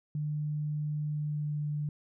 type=tone with pitch glide; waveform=sine; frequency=150 to 148.53 Hz; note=D3 to D3; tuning=+37 to +20 cents; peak=-30 dBFS; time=0.15-1.89 s; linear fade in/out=2 ms; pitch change=-17 cents; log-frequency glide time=1.1-1.63 s; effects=none